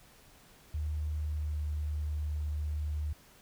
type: tone with pitch glide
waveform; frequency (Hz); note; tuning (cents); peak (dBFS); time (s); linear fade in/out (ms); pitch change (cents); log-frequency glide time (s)
sine; 76.2 to 75.28; D#2 to D2; -36 to +43; -31; 0.74-3.13; 5; -21; 1.14-1.61
effects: pink hiss -59 dBFS RMS until 3.41 s